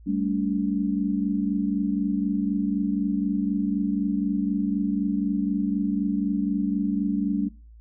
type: chord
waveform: sine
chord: G suspended second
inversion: none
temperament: equal with one note detuned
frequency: 196 / 220 / 287.1 Hz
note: G3 / A3 / D4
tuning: 0 / 0 / -39 cents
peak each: -26 / -28 / -26 dBFS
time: 0.06-7.49 s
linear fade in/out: 20 ms
effects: noise-tail reverb RT60 0.4 s tail -26 dB re dry + added 56 Hz sine -45 dBFS peak until 7.8 s

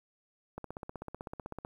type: click train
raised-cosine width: 1 ms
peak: -26 dBFS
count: 18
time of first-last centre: 0.58-1.649 s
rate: 15.9 Hz
effects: 10-bit

